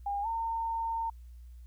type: tone with pitch glide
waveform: sine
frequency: 807 to 911.1 Hz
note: G#5 to A#5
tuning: -50 to -40 cents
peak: -30 dBFS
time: 0.06-1.1 s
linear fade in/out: 5 ms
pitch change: +210 cents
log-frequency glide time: 0.22-0.27 s
effects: added 60 Hz sine -46 dBFS peak until 1.66 s + white hiss -73 dBFS RMS until 1.66 s